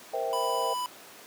sine chord, C dominant seventh, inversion third, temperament equal with one note detuned, 466.2 / 523.3 / 652.4 / 784 Hz, Bb4 / C5 / E5 / G5, 0 / 0 / -18 / 0 cents, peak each -33 dBFS, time 0.13-0.74 s, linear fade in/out 10 ms
square tone, 993 Hz, B5, 9 cents sharp, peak -30 dBFS, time 0.33-0.86 s, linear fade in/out 0 ms
effects pink hiss -48 dBFS RMS until 1.26 s + high-pass 300 Hz 12 dB/octave

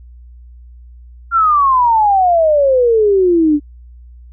sine exponential sweep, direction down, 1396.9 to 287 Hz, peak -8 dBFS, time 1.31-3.6 s, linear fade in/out 50 ms, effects added 60 Hz sine -35 dBFS peak until 4.32 s

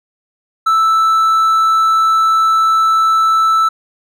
triangle tone, 1318.5 Hz, E6, in tune, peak -7 dBFS, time 0.66-3.69 s, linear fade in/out 10 ms, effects none

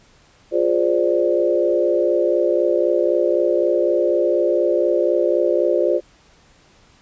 sine chord, D half-diminished seventh, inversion first, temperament equal with one note detuned, 351.7 / 415.3 / 523.3 / 587.3 Hz, F4 / Ab4 / C5 / D5, +12 / 0 / 0 / 0 cents, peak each -19 / -23 / -20 / -20 dBFS, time 0.51-6.01 s, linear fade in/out 50 ms, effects pink hiss -53 dBFS RMS until 7.01 s + resampled to 16000 Hz

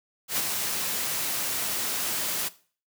white noise with ADSR envelope, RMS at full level -25 dBFS, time 0.28-2.49 s, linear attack 95 ms, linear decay 38 ms, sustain -4 dB, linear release 16 ms, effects noise-tail reverb RT60 0.4 s tail -17 dB re dry + high-pass 100 Hz 12 dB/octave

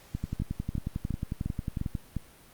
two click trains, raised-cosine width 5 ms, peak -18 / -18 dBFS, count 6 / 21, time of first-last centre 0.4-2.167 / 0.15-1.952 s, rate 2.83 / 11.1 Hz, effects pink hiss -55 dBFS RMS until 2.53 s + Opus 48 kbps

